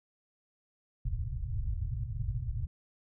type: low-pass noise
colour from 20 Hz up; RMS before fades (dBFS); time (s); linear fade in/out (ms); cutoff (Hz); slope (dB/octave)
white; -34; 1.05-2.67; 5; 130; 96
effects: none